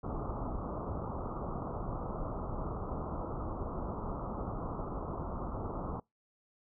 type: low-pass noise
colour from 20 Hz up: pink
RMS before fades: -38 dBFS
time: 0.03-6 s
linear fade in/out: 5 ms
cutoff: 1300 Hz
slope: 96 dB/octave
effects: noise-tail reverb RT60 0.2 s tail -26 dB re dry